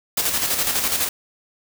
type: noise with tremolo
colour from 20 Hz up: white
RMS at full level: -20 dBFS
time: 0.17-1.09 s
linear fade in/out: 5 ms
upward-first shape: square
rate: 12 Hz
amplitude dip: 45%
effects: none